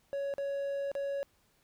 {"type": "tone with dropouts", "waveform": "triangle", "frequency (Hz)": 558, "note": "C#5", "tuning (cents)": 11, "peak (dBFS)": -30, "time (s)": [0.13, 1.23], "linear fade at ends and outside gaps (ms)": 0, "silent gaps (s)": [[0.339, 0.382], [0.916, 0.952]], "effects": ["pink hiss -70 dBFS RMS until 1.63 s"]}